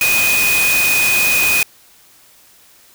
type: tone in noise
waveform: sine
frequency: 2489 Hz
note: D#7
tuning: in tune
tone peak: -13 dBFS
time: 0.01-1.63 s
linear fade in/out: 2 ms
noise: white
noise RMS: -18 dBFS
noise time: 0.01-1.63 s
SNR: +2 dB
effects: white hiss -48 dBFS RMS until 2.94 s